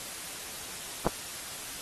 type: clicks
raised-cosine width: 1 ms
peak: -10 / -15 dBFS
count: 2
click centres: 1.066 / 1.072 s
effects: white hiss -40 dBFS RMS until 1.81 s + AAC 32 kbps